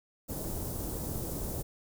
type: band-stop noise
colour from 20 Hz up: pink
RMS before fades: -36 dBFS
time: 0.28-1.63 s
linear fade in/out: 20 ms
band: 560 to 9600 Hz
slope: 12 dB/octave
effects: none